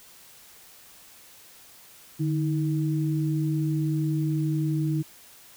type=tone pair together; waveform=sine; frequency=150.3 / 318.5 Hz; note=D3 / D#4; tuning=+40 / +41 cents; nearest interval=octave + minor second; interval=1301 cents; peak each=-24 / -28 dBFS; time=2.19-5.03 s; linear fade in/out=20 ms; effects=white hiss -51 dBFS RMS until 5.56 s